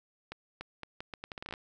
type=accelerating click train; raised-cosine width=0.3 ms; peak=-24 dBFS; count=14; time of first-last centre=0.32-1.539 s; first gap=290 ms; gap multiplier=0.77; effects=none